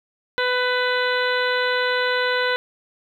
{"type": "harmonic tone", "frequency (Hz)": 498.7, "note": "B4", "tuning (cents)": 17, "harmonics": [1, 2, 3, 4, 5, 6, 7, 8], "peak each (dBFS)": [-23, -27, -23, -28, -35, -33, -33, -31], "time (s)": [0.38, 2.56], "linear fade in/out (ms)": 0, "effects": ["9-bit"]}